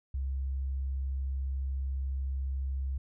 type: tone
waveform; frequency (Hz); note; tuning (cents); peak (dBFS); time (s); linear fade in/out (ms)
sine; 67; C2; +42; -30; 0.14-2.98; 5
effects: none